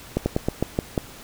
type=slowing click train; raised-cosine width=2 ms; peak=-7 dBFS; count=7; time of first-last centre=0.17-0.978 s; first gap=90 ms; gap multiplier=1.16; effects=pink hiss -43 dBFS RMS until 1.23 s